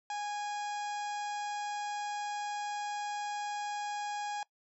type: harmonic tone with a mistuned harmonic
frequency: 827 Hz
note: G#5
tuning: 8 cents flat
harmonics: 1 / 2 / 3 / 4 / 5 / 6 / 7 / 8 / 9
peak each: -35 / -45 / -48 / -50 / -55 / -53 / -53 / -56 / -54 dBFS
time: 0.1-4.43 s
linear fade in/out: 2 ms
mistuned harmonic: 3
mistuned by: -17 cents
effects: noise-tail reverb RT60 0.1 s tail -21 dB re dry